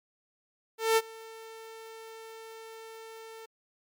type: tone with ADSR envelope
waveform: sawtooth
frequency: 447.7 Hz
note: A4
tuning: 30 cents sharp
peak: -16 dBFS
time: 0.78-3.46 s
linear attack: 190 ms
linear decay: 41 ms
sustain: -24 dB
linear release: 9 ms
effects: MP3 96 kbps